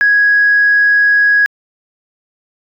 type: tone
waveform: sine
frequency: 1661.2 Hz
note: G#6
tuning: in tune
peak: -6 dBFS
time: 0.01-1.46 s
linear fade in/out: 0 ms
effects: tanh soft clip ceiling -2 dBFS